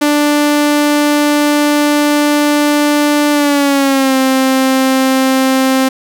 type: tone with pitch glide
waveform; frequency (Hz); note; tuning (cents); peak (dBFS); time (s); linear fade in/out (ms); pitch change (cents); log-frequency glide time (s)
sawtooth; 294.2 to 263.6; D4 to C4; +3 to +13; -5; 0.01-5.89; 10; -190; 3.32-4.16
effects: none